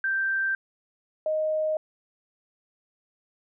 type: tone pair in turn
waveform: sine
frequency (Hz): 1568 / 622.3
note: G6 / D#5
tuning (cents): 0 / 0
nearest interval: octave + major third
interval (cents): 1600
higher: first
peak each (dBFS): -23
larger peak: neither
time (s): 0.04-0.55 / 1.26-1.77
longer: neither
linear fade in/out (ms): 2
effects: none